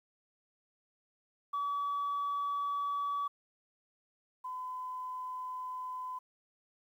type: tone pair in turn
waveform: sine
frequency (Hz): 1142 / 1013.6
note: D6 / B5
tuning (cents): -49 / +45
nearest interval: major second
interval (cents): 206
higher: first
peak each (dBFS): -30 / -37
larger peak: first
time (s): 1.53-3.28 / 4.44-6.19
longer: neither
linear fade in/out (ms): 10
effects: tanh soft clip ceiling -29 dBFS + 11-bit